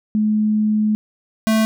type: tone pair in turn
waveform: sine / square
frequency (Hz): 213.6 / 219.9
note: G#3 / A3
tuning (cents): +49 / -1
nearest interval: minor second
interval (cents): 50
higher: second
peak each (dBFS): -14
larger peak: neither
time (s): 0.15-0.95 / 1.47-1.65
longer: first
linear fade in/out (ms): 0
effects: none